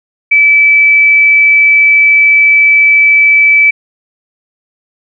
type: tone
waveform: sine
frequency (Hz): 2307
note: D7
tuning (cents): -31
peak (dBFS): -3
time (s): 0.31-3.71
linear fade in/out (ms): 10
effects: none